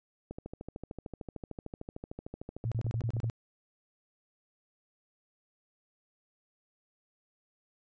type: click train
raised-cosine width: 2 ms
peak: -27 dBFS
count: 40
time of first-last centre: 0.31-3.242 s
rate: 13.3 Hz
type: tone bursts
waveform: sine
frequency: 114.8 Hz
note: A#2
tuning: 26 cents flat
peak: -29 dBFS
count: 7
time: 2.65-3.299 s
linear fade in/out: 0 ms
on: 67 ms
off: 30 ms
effects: resampled to 16000 Hz